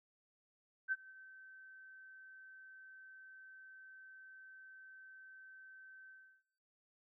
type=tone with ADSR envelope; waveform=sine; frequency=1541 Hz; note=G6; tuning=30 cents flat; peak=-31 dBFS; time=0.88-6.43 s; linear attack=40 ms; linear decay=36 ms; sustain=-23 dB; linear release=340 ms; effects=noise-tail reverb RT60 0.9 s tail -21 dB re dry